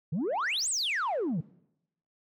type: exponential two-way sweep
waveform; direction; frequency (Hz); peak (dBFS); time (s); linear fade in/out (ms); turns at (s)
sine; up then down; 138.4 to 8760 to 138.4; -25; 0.12-1.41; 10; 0.69
effects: noise-tail reverb RT60 0.8 s tail -23 dB re dry + tanh soft clip ceiling -26 dBFS